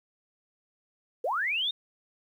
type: linear sweep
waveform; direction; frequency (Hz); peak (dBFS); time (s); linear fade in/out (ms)
sine; up; 425.2 to 3729; -26; 1.24-1.71; 5
effects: 10-bit